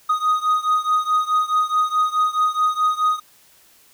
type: beating tone pair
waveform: triangle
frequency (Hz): 1244.5 / 1249.2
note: D#6 / D#6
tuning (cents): 0 / +7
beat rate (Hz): 4.7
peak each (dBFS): -17 / -19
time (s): 0.09-3.2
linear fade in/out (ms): 10
effects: white hiss -53 dBFS RMS until 3.93 s